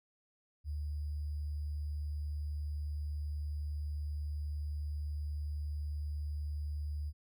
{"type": "tone with sample-and-hold", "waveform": "sine", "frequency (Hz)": 74.1, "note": "D2", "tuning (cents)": 16, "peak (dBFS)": -35, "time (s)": [0.64, 7.13], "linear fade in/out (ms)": 50, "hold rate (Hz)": 4900, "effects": []}